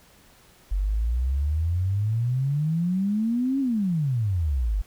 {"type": "exponential two-way sweep", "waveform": "sine", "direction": "up then down", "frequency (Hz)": [45.84, 278.2, 45.84], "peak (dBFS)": -21, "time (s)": [0.71, 4.82], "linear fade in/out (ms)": 10, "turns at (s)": 3.6, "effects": ["pink hiss -55 dBFS RMS until 4.86 s"]}